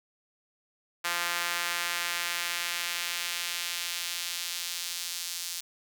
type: tone with high-pass filter sweep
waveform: sawtooth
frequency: 173.4 Hz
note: F3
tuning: 12 cents flat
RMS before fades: -33 dBFS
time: 1.04-5.61 s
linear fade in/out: 10 ms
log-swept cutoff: 1400 to 4800 Hz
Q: 1
effects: none